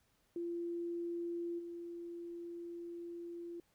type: tone with level steps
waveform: sine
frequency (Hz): 342.9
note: F4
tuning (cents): -32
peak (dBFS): -37 / -43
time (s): 0.36-3.6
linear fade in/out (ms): 2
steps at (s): 1.58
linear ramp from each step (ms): 20
effects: pink hiss -75 dBFS RMS until 3.74 s